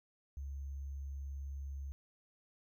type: tone with sample-and-hold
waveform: sine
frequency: 69.3 Hz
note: C#2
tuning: in tune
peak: -40 dBFS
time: 0.37-1.92 s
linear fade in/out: 0 ms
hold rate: 6300 Hz
effects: none